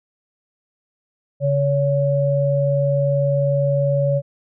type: tone pair together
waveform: sine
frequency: 140.7 / 563.4 Hz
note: C#3 / C#5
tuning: +26 / +28 cents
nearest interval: 2 octaves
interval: 2402 cents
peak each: -18 dBFS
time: 1.4-4.22 s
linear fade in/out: 50 ms
effects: none

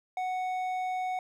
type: tone with hard clipping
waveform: triangle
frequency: 740 Hz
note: F#5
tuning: in tune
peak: -31 dBFS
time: 0.17-1.19 s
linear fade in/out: 2 ms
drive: 10 dB
effects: none

